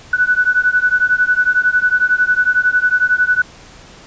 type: beating tone pair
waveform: sine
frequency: 1480 / 1491 Hz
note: F#6 / F#6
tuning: 0 / +13 cents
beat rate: 11 Hz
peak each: -14 dBFS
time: 0.13-3.42 s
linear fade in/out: 5 ms
effects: pink hiss -40 dBFS RMS until 4.06 s + resampled to 16000 Hz